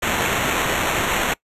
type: noise with sample-and-hold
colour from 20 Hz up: white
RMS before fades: -21 dBFS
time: 0.02-1.34 s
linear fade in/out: 10 ms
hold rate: 4900 Hz
effects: noise-tail reverb RT60 0.1 s tail -22 dB re dry + resampled to 32000 Hz